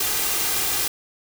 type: noise with comb filter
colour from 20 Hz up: white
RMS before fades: -23 dBFS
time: 0-0.88 s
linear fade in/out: 5 ms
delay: 2.5 ms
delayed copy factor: +0.5
effects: none